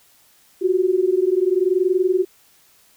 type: tone pair together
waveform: sine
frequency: 359.3 / 380 Hz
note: F4 / F#4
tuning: +49 / +46 cents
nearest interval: minor second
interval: 97 cents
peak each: -18 dBFS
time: 0.61-2.25 s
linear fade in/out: 20 ms
effects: white hiss -55 dBFS RMS until 2.96 s